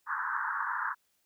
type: band-pass noise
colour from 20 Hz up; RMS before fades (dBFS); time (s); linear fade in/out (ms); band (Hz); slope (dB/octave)
white; -33; 0.06-0.95; 50; 900 to 1700; 96
effects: white hiss -74 dBFS RMS until 1.25 s